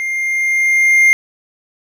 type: tone with level ramp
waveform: triangle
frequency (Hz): 2112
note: C7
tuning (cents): +16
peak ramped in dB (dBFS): -16 to -4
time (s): 0-1.13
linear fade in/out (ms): 0
effects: none